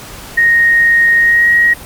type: tone with pitch glide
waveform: sine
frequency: 1864.7 to 1891.8 Hz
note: A#6 to A#6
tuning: 0 to +25 cents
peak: -6 dBFS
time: 0.37-1.74 s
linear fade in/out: 10 ms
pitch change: +25 cents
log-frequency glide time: 1.2-1.48 s
effects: pink hiss -31 dBFS RMS until 1.85 s + Opus 48 kbps